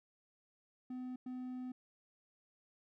triangle tone bursts at uneven times, 253 Hz, B3, 42 cents sharp, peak -39 dBFS, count 2, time 0.9-1.16 / 1.26-1.72 s, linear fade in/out 5 ms, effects none

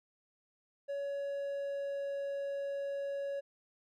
triangle tone with pitch glide, 562 to 558.8 Hz, C#5 to C#5, +24 to +14 cents, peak -33 dBFS, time 0.88-3.41 s, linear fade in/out 20 ms, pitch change -10 cents, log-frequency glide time 1-2.14 s, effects none

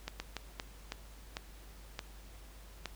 slowing click train, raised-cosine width 0.2 ms, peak -20 dBFS, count 8, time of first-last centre 0.08-2.857 s, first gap 120 ms, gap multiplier 1.39, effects added 50 Hz sine -51 dBFS peak until 2.95 s + pink hiss -58 dBFS RMS until 2.95 s

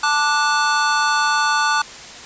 square chord, D major, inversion second, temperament just, 881 / 1174.7 / 1468.3 Hz, A5 / D6 / F#6, +2 / 0 / -14 cents, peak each -21 / -21 / -20 dBFS, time 0.03-1.82 s, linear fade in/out 5 ms, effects white hiss -36 dBFS RMS until 2.25 s + resampled to 16000 Hz

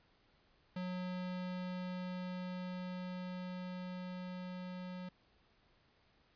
square tone with level ramp, 182 Hz, F#3, 28 cents flat, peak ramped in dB -39 to -44 dBFS, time 0.76-5.09 s, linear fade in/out 5 ms, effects pink hiss -71 dBFS RMS until 6.35 s + resampled to 11025 Hz

